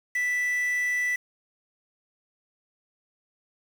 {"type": "tone with quantisation", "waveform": "triangle", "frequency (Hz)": 1975.5, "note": "B6", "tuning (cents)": 0, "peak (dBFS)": -22, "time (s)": [0.15, 1.16], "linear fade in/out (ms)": 5, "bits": 7, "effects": []}